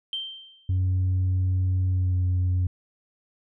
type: tone with exponential decay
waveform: sine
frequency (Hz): 3136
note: G7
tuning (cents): 0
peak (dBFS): -25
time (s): 0.13-0.78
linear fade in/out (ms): 1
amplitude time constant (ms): 140
type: tone with pitch glide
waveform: sine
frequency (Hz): 92.5 to 90.81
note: F#2 to F#2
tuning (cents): 0 to -32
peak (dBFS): -18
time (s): 0.69-2.67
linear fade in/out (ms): 5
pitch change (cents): -32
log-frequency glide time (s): 1.89-2.17
effects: tanh soft clip ceiling -19 dBFS